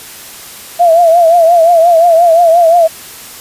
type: tone with vibrato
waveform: sine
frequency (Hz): 675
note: E5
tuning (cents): +41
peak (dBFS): -3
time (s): 0.79-2.88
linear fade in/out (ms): 20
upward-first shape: triangle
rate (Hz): 5.7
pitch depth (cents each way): 95
effects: white hiss -30 dBFS RMS until 3.4 s + resampled to 32000 Hz